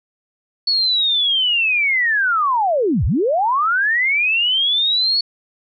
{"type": "linear two-way sweep", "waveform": "sine", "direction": "down then up", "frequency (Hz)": [4435, 50.8, 4435], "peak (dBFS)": -14, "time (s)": [0.67, 5.21], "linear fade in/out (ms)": 5, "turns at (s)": 3.05, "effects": []}